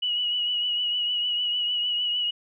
sine tone with vibrato, 2925 Hz, F#7, 21 cents flat, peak -23 dBFS, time 0.02-2.31 s, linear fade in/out 10 ms, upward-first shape triangle, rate 6.6 Hz, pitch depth 37 cents each way, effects none

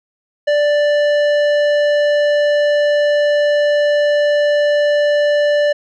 triangle tone with tanh clipping, 587.3 Hz, D5, in tune, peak -13 dBFS, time 0.47-5.73 s, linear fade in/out 10 ms, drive 17 dB, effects none

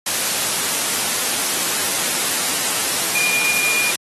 sine tone in noise, 2420 Hz, D#7, 49 cents flat, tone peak -19 dBFS, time 3.15-3.91 s, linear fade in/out 5 ms, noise white, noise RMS -20 dBFS, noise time 0.06-3.96 s, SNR -2 dB, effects high-pass 150 Hz 12 dB/octave + AAC 32 kbps

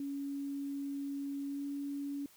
sine tone with pitch glide, 280 to 282.6 Hz, C#4 to C#4, +18 to +34 cents, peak -36 dBFS, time 0-2.26 s, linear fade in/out 2 ms, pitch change +16 cents, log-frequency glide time 1.46-1.65 s, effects white hiss -62 dBFS RMS until 2.36 s

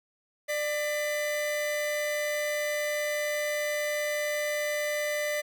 45% pulse tone pair together, 595 / 2007 Hz, D5 / B6, +22 / +27 cents, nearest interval octave + major sixth, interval 2105 cents, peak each -29 / -33 dBFS, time 0.48-5.42 s, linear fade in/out 20 ms, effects none

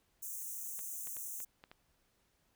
white high-pass noise, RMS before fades -43 dBFS, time 0.22-1.45 s, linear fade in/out 10 ms, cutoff 6000 Hz, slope 96 dB/octave
clicks, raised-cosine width 0.3 ms, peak -36 dBFS, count 6, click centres 0.792 / 1.072 / 1.168 / 1.403 / 1.639 / 1.715 s
effects pink hiss -75 dBFS RMS until 2.55 s

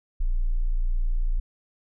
sine tone, 29.12 Hz, A#0, 1 cent flat, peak -20 dBFS, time 0.2-1.4 s, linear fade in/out 10 ms, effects none

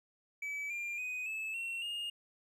triangle tone with pitch steps, 2293 / 2393 / 2498 / 2607 / 2721 / 2839 Hz, D7 / D7 / D#7 / E7 / F7 / F7, -42 / +32 / +6 / -20 / -46 / +28 cents, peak -35 dBFS, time 0.42-2.1 s, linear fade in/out 5 ms, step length 280 ms, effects none

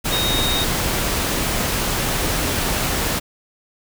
sine tone in noise, 3731 Hz, A#7, 1 cent sharp, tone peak -21 dBFS, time 0.11-0.65 s, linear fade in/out 20 ms, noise pink, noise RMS -21 dBFS, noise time 0.04-3.2 s, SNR -3 dB, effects none

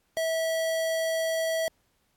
square tone, 650 Hz, E5, 24 cents flat, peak -26 dBFS, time 0.17-1.68 s, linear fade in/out 0 ms, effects pink hiss -71 dBFS RMS until 2.16 s + AAC 64 kbps

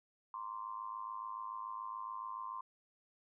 sine tone with amplitude modulation, 1046.5 Hz, C6, in tune, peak -37 dBFS, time 0.34-2.61 s, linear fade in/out 2 ms, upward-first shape sine, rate 107 Hz, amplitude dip 85%, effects none

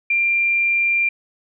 sine tone, 2380 Hz, D7, 22 cents sharp, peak -15 dBFS, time 0.1-1.09 s, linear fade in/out 5 ms, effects none

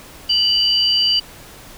sine tone pair together, 2960 / 4699 Hz, F#7 / D8, 0 / 0 cents, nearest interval minor sixth, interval 800 cents, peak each -16 dBFS, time 0.29-1.2 s, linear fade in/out 10 ms, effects pink hiss -40 dBFS RMS until 1.77 s

